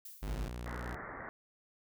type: noise with exponential decay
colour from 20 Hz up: violet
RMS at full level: -46 dBFS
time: 0.05-0.56 s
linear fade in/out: 5 ms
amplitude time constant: 110 ms
type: tone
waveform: square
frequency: 49.95 Hz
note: G1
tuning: 33 cents sharp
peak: -37 dBFS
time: 0.22-0.49 s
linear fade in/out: 10 ms
type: tone with vibrato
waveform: sawtooth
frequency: 60.1 Hz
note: B1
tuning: 46 cents flat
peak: -36 dBFS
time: 0.27-0.95 s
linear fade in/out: 0 ms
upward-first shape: sine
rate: 4.4 Hz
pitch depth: 13 cents each way
type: low-pass noise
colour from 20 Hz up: white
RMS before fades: -45 dBFS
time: 0.66-1.29 s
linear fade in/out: 0 ms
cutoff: 2000 Hz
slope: 96 dB/octave
effects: none